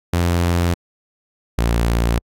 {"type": "tone pair in turn", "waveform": "sawtooth", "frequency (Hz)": [86.6, 57.8], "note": ["F2", "A#1"], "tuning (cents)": [-14, -14], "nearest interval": "perfect fifth", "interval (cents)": 700, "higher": "first", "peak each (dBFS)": -11, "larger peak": "neither", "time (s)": [[0.13, 0.74], [1.58, 2.19]], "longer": "neither", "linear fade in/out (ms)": 5, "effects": ["AAC 64 kbps"]}